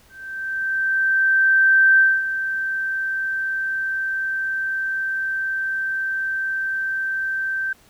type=tone with ADSR envelope; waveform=sine; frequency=1559 Hz; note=G6; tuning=10 cents flat; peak=-10 dBFS; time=0.09-7.73 s; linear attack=1900 ms; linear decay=230 ms; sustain=-11 dB; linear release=5 ms; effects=pink hiss -54 dBFS RMS until 7.89 s